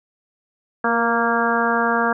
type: harmonic tone with a mistuned harmonic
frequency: 232.3 Hz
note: A#3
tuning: 6 cents flat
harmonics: 1 / 2 / 3 / 4 / 5 / 6 / 7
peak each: -24 / -24 / -24 / -24 / -24 / -24 / -24 dBFS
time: 0.84-2.13 s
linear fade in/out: 5 ms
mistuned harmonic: 2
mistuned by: +20 cents
effects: none